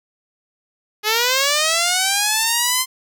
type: linear sweep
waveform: 5% pulse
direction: up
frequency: 415.3 to 1044 Hz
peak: -4 dBFS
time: 1.03-2.86 s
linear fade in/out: 50 ms
effects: none